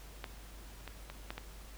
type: clicks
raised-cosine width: 0.3 ms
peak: -23 / -27 / -28 / -23 / -24 dBFS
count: 5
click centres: 0.242 / 0.877 / 1.1 / 1.305 / 1.38 s
effects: added 50 Hz sine -49 dBFS peak until 1.77 s + pink hiss -55 dBFS RMS until 1.77 s